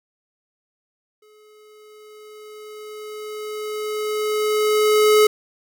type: tone with exponential growth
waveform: square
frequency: 425.8 Hz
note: G#4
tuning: 43 cents sharp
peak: -11 dBFS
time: 1.22-5.27 s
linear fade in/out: 5 ms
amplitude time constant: 880 ms
effects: none